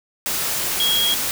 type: tone in noise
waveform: sine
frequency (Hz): 3288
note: G#7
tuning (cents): -18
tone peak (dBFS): -17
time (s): 0.8-1.14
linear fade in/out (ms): 0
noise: white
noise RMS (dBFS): -23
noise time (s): 0.26-1.31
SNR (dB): +3
effects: none